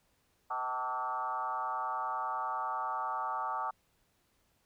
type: tone with frequency modulation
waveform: sine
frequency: 1020 Hz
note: C6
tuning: 44 cents flat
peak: -32 dBFS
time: 0.5-3.71 s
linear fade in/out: 10 ms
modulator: 130 Hz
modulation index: 2.2
effects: pink hiss -73 dBFS RMS until 4.65 s